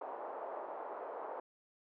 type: band-pass noise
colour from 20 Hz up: white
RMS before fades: -44 dBFS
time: 0.01-1.4 s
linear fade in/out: 5 ms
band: 430 to 920 Hz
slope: 24 dB/octave
effects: none